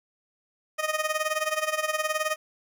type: tone with tremolo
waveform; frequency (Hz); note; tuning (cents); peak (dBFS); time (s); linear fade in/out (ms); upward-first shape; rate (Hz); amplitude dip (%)
15% pulse; 620; D#5; -6; -16; 0.78-2.36; 20; sine; 19; 80
effects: none